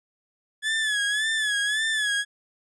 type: tone with vibrato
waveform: 30% pulse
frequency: 1711 Hz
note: A6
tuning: 49 cents flat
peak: -20 dBFS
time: 0.62-2.25 s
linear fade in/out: 50 ms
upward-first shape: sine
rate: 1.8 Hz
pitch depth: 76 cents each way
effects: resampled to 22050 Hz